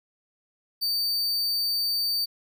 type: tone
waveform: 45% pulse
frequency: 4600 Hz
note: D8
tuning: 37 cents flat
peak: -23 dBFS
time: 0.81-2.26 s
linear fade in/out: 20 ms
effects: none